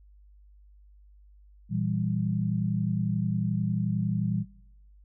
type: chord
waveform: sine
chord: E diminished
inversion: second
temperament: equal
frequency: 116.54 / 164.81 / 196 Hz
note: Bb2 / E3 / G3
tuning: 0 / 0 / 0 cents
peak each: -30 dBFS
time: 1.69-4.45 s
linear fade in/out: 50 ms
effects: noise-tail reverb RT60 0.7 s tail -18 dB re dry + added 50 Hz sine -52 dBFS peak until 5.04 s